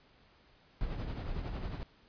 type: noise with tremolo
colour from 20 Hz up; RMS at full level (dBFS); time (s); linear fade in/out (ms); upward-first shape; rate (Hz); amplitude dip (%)
brown; -35; 0.81-1.83; 0; triangle; 11; 55
effects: pink hiss -64 dBFS RMS until 2.08 s + resampled to 11025 Hz